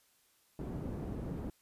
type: low-pass noise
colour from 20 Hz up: white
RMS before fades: -40 dBFS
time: 0.59-1.5 s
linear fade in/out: 2 ms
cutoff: 260 Hz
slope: 12 dB/octave
effects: white hiss -70 dBFS RMS until 1.61 s + resampled to 32000 Hz